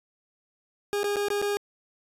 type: tone with dropouts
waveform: 40% pulse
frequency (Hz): 408.3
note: G#4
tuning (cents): -29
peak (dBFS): -24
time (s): 0.93-1.57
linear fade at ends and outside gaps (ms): 0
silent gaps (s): 1.032-1.042 / 1.159-1.167 / 1.284-1.303 / 1.416-1.424
effects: resampled to 32000 Hz